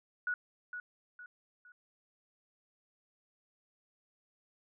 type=tone with echo; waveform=sine; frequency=1463 Hz; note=F#6; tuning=20 cents flat; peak=-31 dBFS; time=0.27-0.34 s; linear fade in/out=2 ms; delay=460 ms; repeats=3; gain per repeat=-8 dB; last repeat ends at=1.72 s; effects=none